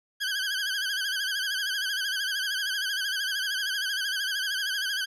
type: tone with vibrato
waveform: 20% pulse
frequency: 1580 Hz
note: G6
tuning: 13 cents sharp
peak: -22 dBFS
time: 0.2-5.06 s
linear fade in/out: 20 ms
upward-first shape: sine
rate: 13 Hz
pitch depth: 95 cents each way
effects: low-pass 11000 Hz 12 dB/octave